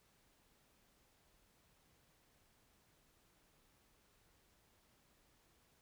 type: silence
effects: pink hiss -73 dBFS RMS until 5.81 s